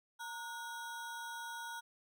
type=ring-modulated tone; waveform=square; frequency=1189 Hz; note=D6; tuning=21 cents sharp; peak=-40 dBFS; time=0.19-1.81 s; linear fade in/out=20 ms; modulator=265 Hz; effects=none